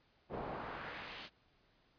brown noise with band-pass filter sweep, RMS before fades -45 dBFS, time 0.29-1.3 s, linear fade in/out 50 ms, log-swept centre 580 to 3700 Hz, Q 1.2, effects pink hiss -72 dBFS RMS until 1.98 s + resampled to 11025 Hz

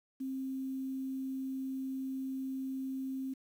sine tone with quantisation, 264.9 Hz, C4, 22 cents sharp, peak -35 dBFS, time 0.2-3.34 s, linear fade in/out 10 ms, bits 10, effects none

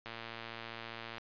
click train, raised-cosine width 0.3 ms, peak -27 dBFS, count 130, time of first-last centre 0.06-1.182 s, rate 115 Hz, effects resampled to 11025 Hz

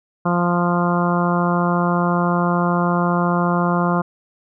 harmonic tone, 174.61 Hz, F3, in tune, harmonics 1 / 2 / 3 / 4 / 5 / 6 / 7 / 8, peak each -18 / -25 / -26 / -25 / -28 / -24 / -26 / -29 dBFS, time 0.25-4.02 s, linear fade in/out 10 ms, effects none

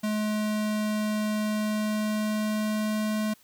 square tone with pitch glide, 212.8 to 214.5 Hz, G#3 to A3, +42 to -44 cents, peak -26 dBFS, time 0.03-3.34 s, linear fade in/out 10 ms, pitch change +14 cents, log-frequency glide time 1.39-3.19 s, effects white hiss -59 dBFS RMS until 3.43 s

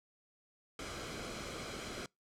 pink noise with comb filter, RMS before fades -43 dBFS, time 0.79-2.06 s, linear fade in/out 2 ms, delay 1.1 ms, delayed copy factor -0.55, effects noise-tail reverb RT60 0.2 s tail -26 dB re dry + low-pass 7000 Hz 12 dB/octave

